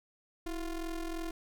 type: ring-modulated tone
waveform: square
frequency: 175.5 Hz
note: F3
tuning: 9 cents sharp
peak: -33 dBFS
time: 0.46-1.31 s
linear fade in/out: 5 ms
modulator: 154 Hz
effects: none